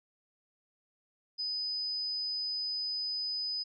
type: tone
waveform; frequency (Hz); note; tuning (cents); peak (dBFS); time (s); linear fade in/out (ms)
sine; 5000; D#8; +8; -32; 1.38-3.64; 20
effects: none